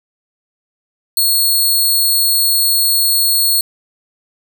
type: tone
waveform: 10% pulse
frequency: 4326 Hz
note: C#8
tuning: 43 cents flat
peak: -4 dBFS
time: 1.17-3.61 s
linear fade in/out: 2 ms
effects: none